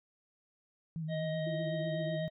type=tone with vibrato; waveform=sine; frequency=160 Hz; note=D#3; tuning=49 cents sharp; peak=-35 dBFS; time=0.96-2.28 s; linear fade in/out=0 ms; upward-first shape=sine; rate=8 Hz; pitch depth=53 cents each way
type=harmonic tone; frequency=628 Hz; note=D#5; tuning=16 cents sharp; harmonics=1 / 3 / 5 / 6; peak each=-35 / -47 / -52 / -51 dBFS; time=1.08-2.3 s; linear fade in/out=50 ms
type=tone with tremolo; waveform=sine; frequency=335.7 Hz; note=E4; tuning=32 cents sharp; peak=-39 dBFS; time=1.46-2.19 s; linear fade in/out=10 ms; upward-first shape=triangle; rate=15 Hz; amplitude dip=95%
effects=none